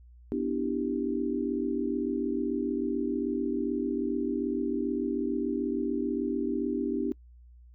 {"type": "chord", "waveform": "sine", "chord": "E minor seventh", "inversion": "second", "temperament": "equal", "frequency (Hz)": [246.9, 293.7, 329.6, 392], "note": ["B3", "D4", "E4", "G4"], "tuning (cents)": [0, 0, 0, 0], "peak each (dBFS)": [-32, -31, -35, -33], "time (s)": [0.32, 7.12], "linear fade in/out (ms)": 0, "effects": ["noise-tail reverb RT60 0.1 s tail -24 dB re dry", "added 60 Hz sine -50 dBFS peak until 7.74 s"]}